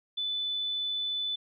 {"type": "tone", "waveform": "sine", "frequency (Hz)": 3497, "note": "A7", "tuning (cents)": -11, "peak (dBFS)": -29, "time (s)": [0.17, 1.36], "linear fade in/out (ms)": 10, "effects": []}